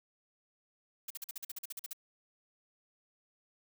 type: noise bursts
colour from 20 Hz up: blue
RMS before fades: -41 dBFS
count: 13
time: 1.08-1.932 s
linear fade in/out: 5 ms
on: 24 ms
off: 45 ms
effects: none